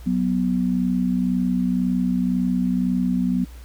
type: tone pair together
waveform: sine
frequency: 184.97 / 246.9 Hz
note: F#3 / B3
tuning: 0 / 0 cents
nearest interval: perfect fourth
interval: 500 cents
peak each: -21 dBFS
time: 0.06-3.45 s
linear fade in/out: 10 ms
effects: added 60 Hz sine -37 dBFS peak until 3.64 s + pink hiss -50 dBFS RMS until 3.64 s